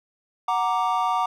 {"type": "chord", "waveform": "triangle", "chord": "Gb augmented", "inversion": "none", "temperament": "equal", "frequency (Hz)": [740, 932.3, 1174.7], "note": ["Gb5", "Bb5", "D6"], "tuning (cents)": [0, 0, 0], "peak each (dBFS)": -23, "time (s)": [0.48, 1.26], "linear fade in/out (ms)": 5, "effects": []}